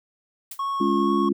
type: noise with exponential decay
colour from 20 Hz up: blue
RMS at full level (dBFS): -31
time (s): 0.51-0.63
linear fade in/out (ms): 5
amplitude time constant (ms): 25
type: tone with vibrato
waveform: triangle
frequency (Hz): 1096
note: C#6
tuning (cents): -20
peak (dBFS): -22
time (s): 0.59-1.29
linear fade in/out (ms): 5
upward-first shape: sine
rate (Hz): 2.2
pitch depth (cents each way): 13
type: chord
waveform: sine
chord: Db major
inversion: second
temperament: just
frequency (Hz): 207.9 / 277.2 / 346.5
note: Ab3 / Db4 / F4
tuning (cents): +2 / 0 / -14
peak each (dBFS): -24 / -24 / -23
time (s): 0.8-1.33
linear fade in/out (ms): 10
effects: none